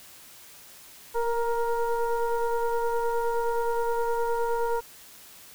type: tone with frequency modulation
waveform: sine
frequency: 466.2 Hz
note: A#4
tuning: in tune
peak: -23 dBFS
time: 1.14-4.81 s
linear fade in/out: 20 ms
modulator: 471 Hz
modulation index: 1.2
effects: white hiss -49 dBFS RMS until 5.54 s